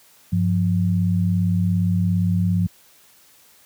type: tone pair together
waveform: sine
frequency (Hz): 99 / 176.4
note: G2 / F3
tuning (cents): +18 / +18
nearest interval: minor seventh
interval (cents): 1000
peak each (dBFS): -19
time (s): 0.32-2.67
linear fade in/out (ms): 10
effects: white hiss -53 dBFS RMS until 3.65 s + high-pass 60 Hz 12 dB/octave